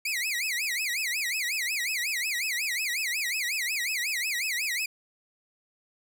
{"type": "tone with vibrato", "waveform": "sawtooth", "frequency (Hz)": 2217, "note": "C#7", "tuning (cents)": 0, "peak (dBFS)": -24, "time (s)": [0.05, 4.86], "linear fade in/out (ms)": 5, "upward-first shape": "sine", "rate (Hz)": 5.5, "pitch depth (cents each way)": 280, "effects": []}